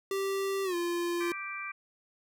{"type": "tone with pitch glide", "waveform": "square", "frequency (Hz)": [390.6, 346], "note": ["G4", "F4"], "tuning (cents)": [-6, -16], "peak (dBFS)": -30, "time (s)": [0.11, 1.32], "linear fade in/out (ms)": 2, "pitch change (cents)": -210, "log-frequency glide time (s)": [0.64, 0.75]}
{"type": "harmonic tone", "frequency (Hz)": 392, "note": "G4", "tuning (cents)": 0, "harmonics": [3, 4, 5, 6], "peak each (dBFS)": [-41, -44, -47, -38], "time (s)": [1.2, 1.72], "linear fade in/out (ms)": 10}
{"effects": []}